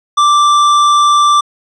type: tone with tanh clipping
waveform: sine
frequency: 1174.7 Hz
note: D6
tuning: in tune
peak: -8 dBFS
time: 0.17-1.41 s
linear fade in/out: 10 ms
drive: 13 dB
effects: resampled to 24000 Hz